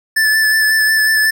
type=tone with vibrato; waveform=square; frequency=1749 Hz; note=A6; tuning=11 cents flat; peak=-11 dBFS; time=0.16-1.31 s; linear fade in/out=10 ms; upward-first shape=sine; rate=5.5 Hz; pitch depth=19 cents each way; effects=none